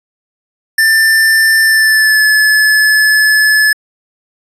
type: tone with pitch glide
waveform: square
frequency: 1780 to 1723.3 Hz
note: A6 to A6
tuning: +20 to -36 cents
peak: -7 dBFS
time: 0.78-3.73 s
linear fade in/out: 5 ms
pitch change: -56 cents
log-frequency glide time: 1.63-2.25 s
effects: resampled to 32000 Hz